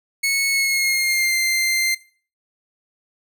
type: tone with pitch glide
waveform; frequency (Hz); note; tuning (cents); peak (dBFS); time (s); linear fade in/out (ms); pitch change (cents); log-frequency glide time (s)
sawtooth; 2200 to 2089; C#7 to C7; -14 to -3; -14; 0.23-1.95; 10; -89; 0.5-1.36
effects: noise-tail reverb RT60 0.4 s tail -18 dB re dry